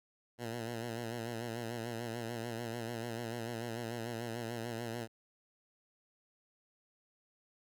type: tone with vibrato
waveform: 10% pulse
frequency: 116.54 Hz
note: A#2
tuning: in tune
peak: -30 dBFS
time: 0.38-5.08 s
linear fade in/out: 50 ms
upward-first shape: sine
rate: 6.8 Hz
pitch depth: 65 cents each way
effects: none